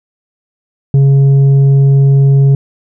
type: tone with tanh clipping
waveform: triangle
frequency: 137.9 Hz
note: C#3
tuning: 9 cents flat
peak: -5 dBFS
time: 0.94-2.55 s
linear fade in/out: 2 ms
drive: 9 dB
effects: none